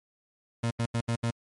30% pulse tone bursts at uneven times, 116.54 Hz, A#2, in tune, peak -23 dBFS, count 5, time 0.63-0.71 / 0.79-0.86 / 0.94-1.01 / 1.08-1.16 / 1.23-1.31 s, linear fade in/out 10 ms, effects MP3 48 kbps

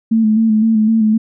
sine tone with vibrato, 220 Hz, A3, in tune, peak -9 dBFS, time 0.11-1.18 s, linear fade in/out 10 ms, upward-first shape square, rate 3.9 Hz, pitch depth 33 cents each way, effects none

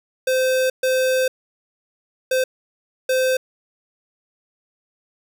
square tone bursts at uneven times, 517 Hz, C5, 21 cents flat, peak -17 dBFS, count 4, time 0.27-0.7 / 0.83-1.28 / 2.31-2.44 / 3.09-3.37 s, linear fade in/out 5 ms, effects none

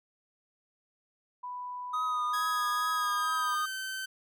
sine tone, 990 Hz, B5, 4 cents sharp, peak -36 dBFS, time 1.43-3.55 s, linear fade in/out 10 ms
triangle tone with vibrato, 1244.5 Hz, D#6, in tune, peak -27 dBFS, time 1.93-3.66 s, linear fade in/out 10 ms, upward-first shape triangle, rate 2.3 Hz, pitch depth 33 cents each way
sawtooth tone with pitch glide, 1660 to 1539.9 Hz, G#6 to G6, -1 to -31 cents, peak -31 dBFS, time 2.33-4.06 s, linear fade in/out 10 ms, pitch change -130 cents, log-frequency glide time 2.89-3.71 s
effects none

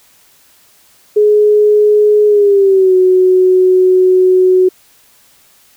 sine tone with pitch glide, 420 to 369.9 Hz, G#4 to F#4, +19 to 0 cents, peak -5 dBFS, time 1.16-4.69 s, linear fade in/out 10 ms, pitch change -219 cents, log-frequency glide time 2.27-2.95 s, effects white hiss -48 dBFS RMS until 5.76 s

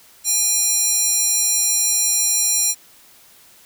square tone with high-pass filter, 814 Hz, G#5, 35 cents flat, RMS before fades -18 dBFS, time 0.24-2.75 s, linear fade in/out 50 ms, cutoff 6600 Hz, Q 2.2, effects white hiss -49 dBFS RMS until 3.65 s

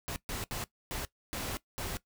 pink noise bursts at uneven times, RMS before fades -37 dBFS, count 6, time 0.08-0.16 / 0.29-0.44 / 0.51-0.64 / 0.91-1.05 / 1.33-1.57 / 1.78-1.97 s, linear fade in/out 0 ms, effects noise-tail reverb RT60 0.1 s tail -18 dB re dry

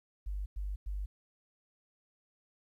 sine tone bursts, 49.35 Hz, G1, 12 cents sharp, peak -34 dBFS, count 3, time 0.26-1.06 s, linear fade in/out 10 ms, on 200 ms, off 100 ms, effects 12-bit

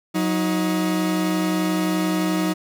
40% pulse tone pair together, 182.9 / 314.3 Hz, F#3 / D#4, -20 / +18 cents, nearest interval major sixth, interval 938 cents, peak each -22 / -21 dBFS, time 0.14-2.54 s, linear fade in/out 20 ms, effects none

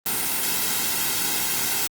white noise with comb filter, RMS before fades -24 dBFS, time 0.06-1.87 s, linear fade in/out 0 ms, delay 1.7 ms, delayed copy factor -0.6, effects Opus 32 kbps

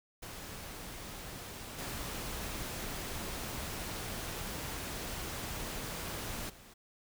pink noise with level steps, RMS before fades -45 / -40 / -55 dBFS, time 0.22-6.74 s, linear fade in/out 10 ms, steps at 1.78 / 6.49 s, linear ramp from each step 10 ms, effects none

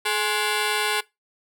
10% pulse ring-modulated tone, 630 Hz, D#5, 21 cents sharp, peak -10 dBFS, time 0.05-1.01 s, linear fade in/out 10 ms, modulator 204 Hz, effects noise-tail reverb RT60 0.2 s tail -21 dB re dry

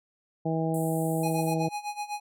harmonic tone, 161.5 Hz, E3, 35 cents flat, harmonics 1 / 2 / 3 / 4 / 5, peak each -28 / -31 / -33 / -34 / -35 dBFS, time 0.45-1.69 s, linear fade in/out 10 ms
white high-pass noise, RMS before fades -38 dBFS, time 0.74-1.54 s, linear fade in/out 2 ms, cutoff 7600 Hz, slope 96 dB/octave
square tone with tremolo, 830.6 Hz, G#5, in tune, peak -30 dBFS, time 1.23-2.2 s, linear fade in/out 5 ms, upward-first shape sine, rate 8 Hz, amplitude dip 85%
effects low-pass 12000 Hz 12 dB/octave

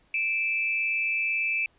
sine tone pair together, 2351 / 2613 Hz, D7 / E7, +1 / -16 cents, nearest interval major second, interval 183 cents, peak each -27 dBFS, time 0.14-1.66 s, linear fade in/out 2 ms, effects pink hiss -64 dBFS RMS until 1.78 s + resampled to 8000 Hz

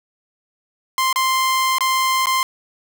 sawtooth tone with dropouts, 1046.5 Hz, C6, in tune, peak -12 dBFS, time 0.98-2.43 s, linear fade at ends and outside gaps 1 ms, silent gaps 1.128-1.159 / 1.784-1.807 / 2.258-2.269 s, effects none

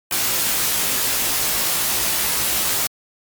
white noise with comb filter, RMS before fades -20 dBFS, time 0.11-2.87 s, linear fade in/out 2 ms, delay 18 ms, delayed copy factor +0.85, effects MP3 96 kbps

